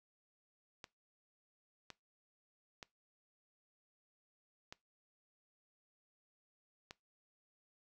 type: clicks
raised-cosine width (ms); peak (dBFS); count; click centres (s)
0.2; -30; 5; 0.842 / 1.903 / 2.828 / 4.725 / 6.909
effects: noise-tail reverb RT60 0.2 s tail -21 dB re dry